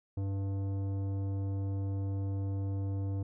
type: tone with tanh clipping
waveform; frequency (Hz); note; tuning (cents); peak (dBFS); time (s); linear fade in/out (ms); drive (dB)
sine; 98; G2; 0; -33; 0.17-3.23; 5; 13
effects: none